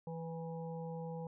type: harmonic tone with a mistuned harmonic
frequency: 164.81 Hz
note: E3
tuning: in tune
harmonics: 1 / 3 / 5 / 6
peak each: -42 / -45 / -50 / -58 dBFS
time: 0.07-1.27 s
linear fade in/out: 2 ms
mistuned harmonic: 6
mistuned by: -39 cents
effects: none